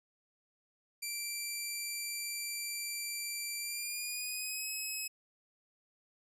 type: tone with pitch glide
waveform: 10% pulse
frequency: 2349 to 2562 Hz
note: D7 to E7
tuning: 0 to -50 cents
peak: -28 dBFS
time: 1.02-5.08 s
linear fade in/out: 10 ms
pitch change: +150 cents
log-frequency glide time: 3.59-4.69 s
effects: resampled to 32000 Hz